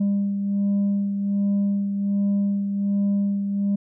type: beating tone pair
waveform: sine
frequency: 200.3 / 201.6 Hz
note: G3 / G3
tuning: +38 / +49 cents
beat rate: 1.3 Hz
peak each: -18 / -27 dBFS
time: 0-3.76 s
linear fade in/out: 10 ms
effects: tanh soft clip ceiling -17 dBFS